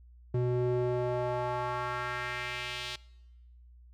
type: tone with band-pass filter sweep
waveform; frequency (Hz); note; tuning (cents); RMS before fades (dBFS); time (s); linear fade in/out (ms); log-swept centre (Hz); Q
square; 123.4; B2; -1; -32; 0.34-2.96; 5; 250 to 3700; 1.8
effects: noise-tail reverb RT60 1.0 s tail -23 dB re dry + added 60 Hz sine -52 dBFS peak until 3.93 s